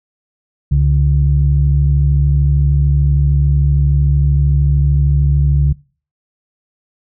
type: tone pair together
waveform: sine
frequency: 69 / 142.21 Hz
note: C#2 / C#3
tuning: -7 / +45 cents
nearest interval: octave + minor second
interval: 1252 cents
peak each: -11 dBFS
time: 0.71-5.73 s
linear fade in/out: 10 ms
effects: noise-tail reverb RT60 0.4 s tail -23 dB re dry + tanh soft clip ceiling -2 dBFS